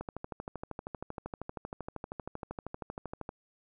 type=click train; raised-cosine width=1 ms; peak=-24 dBFS; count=43; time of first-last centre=0.01-3.291 s; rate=12.8 Hz; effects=none